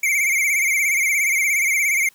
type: tone with vibrato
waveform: square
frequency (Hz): 2211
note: C#7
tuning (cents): -5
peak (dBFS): -17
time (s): 0.03-2.09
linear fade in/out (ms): 5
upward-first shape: sine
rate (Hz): 17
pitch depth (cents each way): 98
effects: white hiss -55 dBFS RMS until 2.14 s